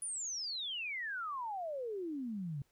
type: exponential sweep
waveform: sine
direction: down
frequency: 9956 to 134 Hz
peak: -37 dBFS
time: 0.02-2.62 s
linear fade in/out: 2 ms
effects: pink hiss -75 dBFS RMS until 2.71 s